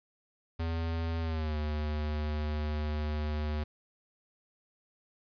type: tone with pitch glide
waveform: square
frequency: 82.41 to 75.57 Hz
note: E2 to D#2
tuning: 0 to -50 cents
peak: -31 dBFS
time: 0.59-3.64 s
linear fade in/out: 10 ms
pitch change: -150 cents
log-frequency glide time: 1.21-1.57 s
effects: resampled to 11025 Hz + 10-bit